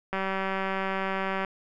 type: click train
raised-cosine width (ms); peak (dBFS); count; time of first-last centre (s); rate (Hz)
0.5; -15; 254; 0.13-1.448; 192
effects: none